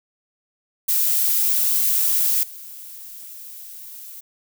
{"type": "noise with level steps", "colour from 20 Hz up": "violet", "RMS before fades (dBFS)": [-19, -38], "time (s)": [0.88, 4.21], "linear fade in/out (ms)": 10, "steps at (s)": 2.43, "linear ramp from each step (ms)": 2, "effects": []}